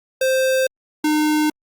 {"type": "tone pair in turn", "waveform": "square", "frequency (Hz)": [523.3, 304.5], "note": ["C5", "D#4"], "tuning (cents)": [0, -37], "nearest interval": "major sixth", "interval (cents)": 937, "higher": "first", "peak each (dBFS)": -16, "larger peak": "neither", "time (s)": [[0.21, 0.67], [1.04, 1.5]], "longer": "neither", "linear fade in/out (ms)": 5, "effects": ["Opus 48 kbps"]}